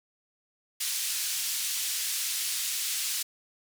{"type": "band-pass noise", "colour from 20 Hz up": "white", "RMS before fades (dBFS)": -31, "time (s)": [0.8, 3.23], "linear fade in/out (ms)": 10, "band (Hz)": [2700, 11000], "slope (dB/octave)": 12, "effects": []}